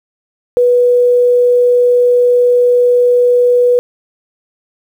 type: tone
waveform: sine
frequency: 489.8 Hz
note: B4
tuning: 14 cents flat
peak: -6 dBFS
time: 0.57-3.79 s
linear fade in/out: 0 ms
effects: 7-bit